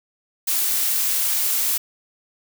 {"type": "noise", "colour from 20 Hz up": "blue", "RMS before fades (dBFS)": -21, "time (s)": [0.47, 1.78], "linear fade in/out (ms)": 10, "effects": []}